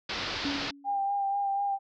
white low-pass noise, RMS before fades -34 dBFS, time 0.09-0.71 s, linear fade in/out 5 ms, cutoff 5000 Hz, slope 48 dB/octave
sine tone with exponential decay, 282.1 Hz, C#4, 30 cents sharp, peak -27 dBFS, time 0.45-1.05 s, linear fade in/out 1 ms, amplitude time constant 130 ms
sine tone with vibrato, 797 Hz, G5, 28 cents sharp, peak -26 dBFS, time 0.84-1.79 s, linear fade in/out 50 ms, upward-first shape sine, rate 4.1 Hz, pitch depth 22 cents each way
effects none

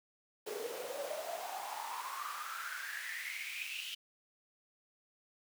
pink noise with high-pass filter sweep, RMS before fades -42 dBFS, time 0.46-3.95 s, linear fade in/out 10 ms, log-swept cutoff 410 to 3000 Hz, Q 8.7, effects none

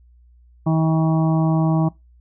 harmonic tone, 160 Hz, D#3, 49 cents sharp, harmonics 1 / 2 / 4 / 5 / 6 / 7, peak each -16 / -22 / -28 / -30 / -32 / -33 dBFS, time 0.66-1.89 s, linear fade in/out 10 ms, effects noise-tail reverb RT60 0.2 s tail -21 dB re dry + added 60 Hz sine -48 dBFS peak until 2.2 s

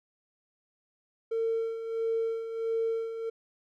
triangle tone with tremolo, 453.4 Hz, A#4, 48 cents flat, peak -22 dBFS, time 1.31-3.3 s, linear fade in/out 10 ms, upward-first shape sine, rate 1.5 Hz, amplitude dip 70%, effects tanh soft clip ceiling -23 dBFS

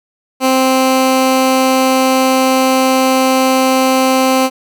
15% pulse tone, 261.6 Hz, C4, in tune, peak -3 dBFS, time 0.4-4.5 s, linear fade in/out 50 ms, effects none

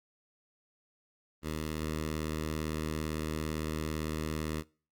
10% pulse tone with notch filter, 77.78 Hz, D#2, in tune, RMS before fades -35 dBFS, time 1.42-4.64 s, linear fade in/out 50 ms, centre 760 Hz, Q 1.8, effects noise-tail reverb RT60 0.4 s tail -23 dB re dry + Opus 24 kbps

